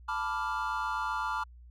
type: chord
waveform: triangle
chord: B half-diminished seventh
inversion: third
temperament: equal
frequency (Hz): 880 / 987.8 / 1174.7 / 1396.9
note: A5 / B5 / D6 / F6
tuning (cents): 0 / 0 / 0 / 0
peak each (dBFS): -34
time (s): 0.08-1.44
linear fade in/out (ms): 10
effects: added 60 Hz sine -49 dBFS peak until 1.7 s